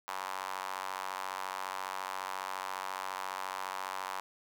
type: tone with high-pass filter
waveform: square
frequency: 47.25 Hz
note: F#1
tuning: 37 cents sharp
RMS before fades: -39 dBFS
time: 0.08-4.2 s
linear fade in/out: 0 ms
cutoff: 970 Hz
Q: 3.2
effects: none